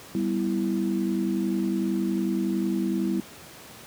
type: chord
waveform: sine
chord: E minor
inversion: first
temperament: equal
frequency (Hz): 196 / 246.9 / 329.6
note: G3 / B3 / E4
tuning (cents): 0 / 0 / 0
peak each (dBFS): -26 / -30 / -27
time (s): 0.15-3.2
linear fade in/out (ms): 0
effects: pink hiss -45 dBFS RMS until 3.86 s + high-pass 100 Hz 12 dB/octave